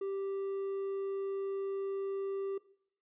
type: tone with hard clipping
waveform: sine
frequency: 391.6 Hz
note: G4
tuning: 2 cents flat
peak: -35 dBFS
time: 0.01-2.58 s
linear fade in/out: 5 ms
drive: 3 dB
effects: noise-tail reverb RT60 0.6 s tail -18 dB re dry + resampled to 8000 Hz